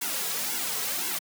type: noise with flanger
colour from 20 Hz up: white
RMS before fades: -30 dBFS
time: 0.01-1.19 s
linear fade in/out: 10 ms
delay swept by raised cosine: 1.6 to 3.4 ms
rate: 1.9 Hz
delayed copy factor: -0.95
effects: high-pass 200 Hz 12 dB/octave